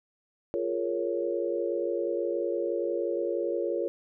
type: chord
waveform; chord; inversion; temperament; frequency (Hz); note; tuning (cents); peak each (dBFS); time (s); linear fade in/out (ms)
sine; Bb minor seventh; second; equal; 349.2 / 415.3 / 466.2 / 554.4; F4 / Ab4 / Bb4 / Db5; 0 / 0 / 0 / 0; -31 / -35 / -32 / -32; 0.54-3.88; 0
effects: none